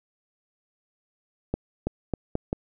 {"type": "accelerating click train", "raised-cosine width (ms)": 2, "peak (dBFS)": -12, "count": 5, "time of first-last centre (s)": [1.54, 2.529], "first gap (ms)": 330, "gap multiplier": 0.81, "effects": []}